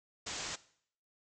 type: low-pass noise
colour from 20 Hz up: white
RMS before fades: -41 dBFS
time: 0.26-0.56 s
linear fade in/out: 10 ms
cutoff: 7700 Hz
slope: 96 dB/octave
effects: noise-tail reverb RT60 0.6 s tail -18 dB re dry